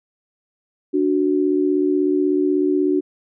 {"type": "tone pair together", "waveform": "sine", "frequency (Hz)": [293.7, 370], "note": ["D4", "F#4"], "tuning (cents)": [0, 0], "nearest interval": "major third", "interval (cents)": 400, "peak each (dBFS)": -18, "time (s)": [0.93, 3.01], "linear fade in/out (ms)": 20, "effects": []}